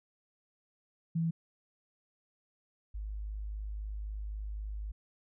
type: tone pair in turn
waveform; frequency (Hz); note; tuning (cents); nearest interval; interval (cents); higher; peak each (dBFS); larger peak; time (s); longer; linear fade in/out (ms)
sine; 164.81 / 51.91; E3 / G#1; 0 / 0; octave + minor sixth; 2000; first; -28 / -36; first; 1.15-1.31 / 2.94-4.92; second; 10
effects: none